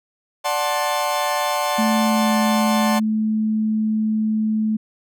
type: chord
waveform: 40% pulse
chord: D dominant seventh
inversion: none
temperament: equal with one note detuned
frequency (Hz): 587.3 / 740 / 880 / 1058.1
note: D5 / F#5 / A5 / C6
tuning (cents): 0 / 0 / 0 / +19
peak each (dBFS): -24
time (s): 0.44-3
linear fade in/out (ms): 20
type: tone with pitch glide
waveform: sine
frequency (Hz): 220 to 217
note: A3 to A3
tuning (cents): 0 to -24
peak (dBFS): -17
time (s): 1.78-4.77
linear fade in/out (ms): 10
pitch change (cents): -24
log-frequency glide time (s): 2.04-2.36
effects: none